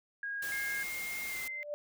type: tone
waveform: sine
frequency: 1636 Hz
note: G#6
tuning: 26 cents flat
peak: -35 dBFS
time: 0.23-0.83 s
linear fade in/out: 2 ms
type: noise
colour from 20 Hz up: white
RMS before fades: -43 dBFS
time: 0.42-1.48 s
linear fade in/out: 5 ms
type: tone with pitch glide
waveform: sine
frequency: 2125 to 2076 Hz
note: C7 to C7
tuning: +26 to -14 cents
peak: -37 dBFS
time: 0.52-1.63 s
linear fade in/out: 0 ms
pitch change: -40 cents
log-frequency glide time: 1.29-1.38 s
type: tone with exponential growth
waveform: sine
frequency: 589 Hz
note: D5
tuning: 5 cents sharp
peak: -32 dBFS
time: 1.45-1.74 s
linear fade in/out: 0 ms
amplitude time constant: 61 ms
effects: none